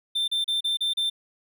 triangle tone bursts, 3570 Hz, A7, 24 cents sharp, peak -21 dBFS, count 6, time 0.15-1.1 s, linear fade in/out 10 ms, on 130 ms, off 34 ms, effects none

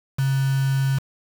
sine tone with quantisation, 135.2 Hz, C#3, 43 cents flat, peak -18 dBFS, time 0.18-0.99 s, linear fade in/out 10 ms, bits 5, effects none

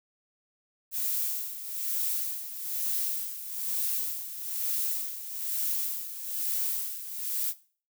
violet noise with tremolo, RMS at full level -29 dBFS, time 0.91-7.54 s, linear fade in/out 50 ms, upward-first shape sine, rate 1.1 Hz, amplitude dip 70%, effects noise-tail reverb RT60 0.4 s tail -17 dB re dry

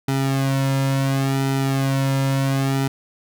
sawtooth tone with flanger, 135.6 Hz, C#3, 38 cents flat, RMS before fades -20 dBFS, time 0.08-2.88 s, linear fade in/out 5 ms, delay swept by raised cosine 1.8 to 2.64 ms, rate 0.71 Hz, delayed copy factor -0.85, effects none

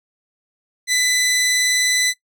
15% pulse tone with vibrato, 2000 Hz, B6, 21 cents sharp, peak -9 dBFS, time 0.87-2.14 s, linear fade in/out 50 ms, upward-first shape sine, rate 20 Hz, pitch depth 18 cents each way, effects noise-tail reverb RT60 0.1 s tail -19 dB re dry

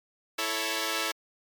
5% pulse chord, A major, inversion second, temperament equal, 329.6 / 440 / 554.4 Hz, E4 / A4 / C#5, 0 / 0 / 0 cents, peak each -21 dBFS, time 0.38-1.12 s, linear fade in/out 10 ms, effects MP3 96 kbps

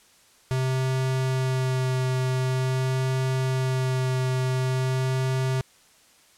square tone with vibrato, 130 Hz, C3, 11 cents flat, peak -23 dBFS, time 0.51-5.61 s, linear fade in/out 0 ms, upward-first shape sine, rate 0.46 Hz, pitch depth 11 cents each way, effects white hiss -57 dBFS RMS until 6.37 s + low-pass 10000 Hz 12 dB/octave

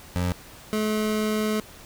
25% pulse tone pair in turn, 89.3 / 214.7 Hz, F2 / A3, +39 / -42 cents, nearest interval octave + minor third, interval 1519 cents, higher second, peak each -19 dBFS, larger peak neither, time 0.16-0.32 / 0.73-1.6 s, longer second, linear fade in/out 0 ms, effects pink hiss -46 dBFS RMS until 1.85 s

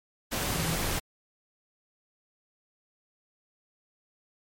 sine tone in noise, 164.81 Hz, E3, in tune, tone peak -30 dBFS, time 0.54-0.76 s, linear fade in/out 20 ms, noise pink, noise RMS -30 dBFS, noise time 0.31-1 s, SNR -3 dB, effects MP3 64 kbps

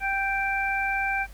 harmonic tone, 784 Hz, G5, in tune, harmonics 1 / 2 / 3, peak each -28 / -28 / -28 dBFS, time 0-1.27 s, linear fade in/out 50 ms, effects added 50 Hz sine -43 dBFS peak until 1.33 s + pink hiss -53 dBFS RMS until 1.33 s

